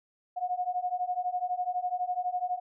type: beating tone pair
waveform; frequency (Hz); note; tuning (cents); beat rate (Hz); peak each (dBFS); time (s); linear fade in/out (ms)
sine; 717 / 729; F5 / F#5; +45 / -26; 12; -32 / -31; 0.36-2.6; 20
effects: none